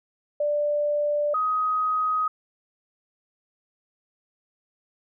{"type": "tone pair in turn", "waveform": "sine", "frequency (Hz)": [589, 1257.1], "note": ["D5", "D#6"], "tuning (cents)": [5, 17], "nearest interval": "octave + minor second", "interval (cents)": 1312, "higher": "second", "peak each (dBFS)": -21, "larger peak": "neither", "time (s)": [[0.4, 1.34], [1.34, 2.28]], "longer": "neither", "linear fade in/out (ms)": 5, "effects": []}